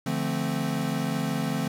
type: chord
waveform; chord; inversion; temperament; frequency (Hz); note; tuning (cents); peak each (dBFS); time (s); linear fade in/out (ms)
square; D minor seventh; none; equal with one note detuned; 146.83 / 172.21 / 220 / 261.6; D3 / F3 / A3 / C4; 0 / -24 / 0 / 0; -32; 0.06-1.68; 5
effects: resampled to 32000 Hz + 8-bit